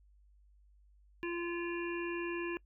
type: harmonic tone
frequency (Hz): 344.3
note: F4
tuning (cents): -25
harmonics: 1 / 3 / 5 / 7 / 8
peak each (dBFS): -36 / -46 / -44 / -46 / -46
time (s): 1.23-2.57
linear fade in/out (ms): 0
effects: noise-tail reverb RT60 0.1 s tail -24 dB re dry + added 50 Hz sine -61 dBFS peak until 2.65 s